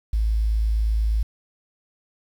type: tone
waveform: sine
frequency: 54.2 Hz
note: A1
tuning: 25 cents flat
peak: -18 dBFS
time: 0.13-1.23 s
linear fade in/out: 5 ms
effects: 8-bit